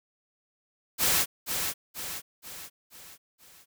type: noise with echo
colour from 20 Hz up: white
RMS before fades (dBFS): -24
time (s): 0.98-1.26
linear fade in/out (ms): 50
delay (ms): 480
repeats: 5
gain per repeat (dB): -6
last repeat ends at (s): 3.66
effects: none